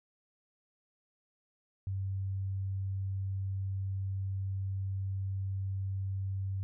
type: tone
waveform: sine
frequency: 96.6 Hz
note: G2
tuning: 25 cents flat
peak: -32 dBFS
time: 1.87-6.63 s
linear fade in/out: 0 ms
effects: none